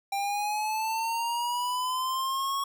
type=linear sweep; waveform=square; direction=up; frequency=790 to 1108.7 Hz; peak=-28 dBFS; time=0.12-2.64 s; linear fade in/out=5 ms; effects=none